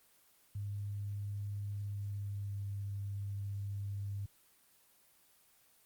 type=tone with pitch glide; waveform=sine; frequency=101.6 to 100.14 Hz; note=G#2 to G2; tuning=-38 to +37 cents; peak=-37 dBFS; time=0.55-4.26 s; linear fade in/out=5 ms; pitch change=-25 cents; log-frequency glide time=1.76-2.63 s; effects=white hiss -67 dBFS RMS until 5.85 s + Opus 24 kbps